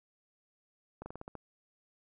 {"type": "slowing click train", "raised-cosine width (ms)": 1, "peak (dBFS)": -29, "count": 7, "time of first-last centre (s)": [1.02, 1.353], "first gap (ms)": 40, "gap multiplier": 1.13, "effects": []}